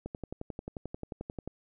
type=click train; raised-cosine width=2 ms; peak=-24 dBFS; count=17; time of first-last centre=0.06-1.476 s; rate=11.3 Hz; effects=none

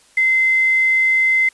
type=tone with quantisation; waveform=sine; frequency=2066 Hz; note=C7; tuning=22 cents flat; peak=-12 dBFS; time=0.17-1.49 s; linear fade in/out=5 ms; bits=6; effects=white hiss -52 dBFS RMS until 1.53 s + resampled to 24000 Hz

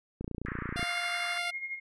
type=click train; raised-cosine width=3 ms; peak=-23 dBFS; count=19; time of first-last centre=0.21-0.829 s; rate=29.1 Hz
type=band-pass noise; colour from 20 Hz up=pink; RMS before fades=-42 dBFS; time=0.46-1.38 s; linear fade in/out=0 ms; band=1200 to 2000 Hz; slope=48 dB/octave
type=tone; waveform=10% pulse; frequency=698 Hz; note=F5; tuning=1 cent flat; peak=-24 dBFS; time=0.76-1.51 s; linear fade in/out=10 ms
type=tone with tremolo; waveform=sine; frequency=2142 Hz; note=C7; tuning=40 cents sharp; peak=-32 dBFS; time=0.79-1.8 s; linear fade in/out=20 ms; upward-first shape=sine; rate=12 Hz; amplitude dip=65%
effects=resampled to 22050 Hz

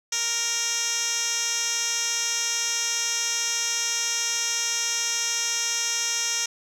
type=tone with band-pass filter; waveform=10% pulse; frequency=466.2 Hz; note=A#4; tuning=in tune; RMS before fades=-26 dBFS; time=0.12-6.46 s; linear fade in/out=5 ms; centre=5400 Hz; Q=4.9; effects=none

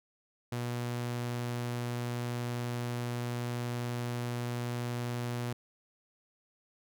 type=tone; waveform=sawtooth; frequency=120.8 Hz; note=B2; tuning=38 cents flat; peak=-29 dBFS; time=0.52-5.53 s; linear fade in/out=5 ms; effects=none

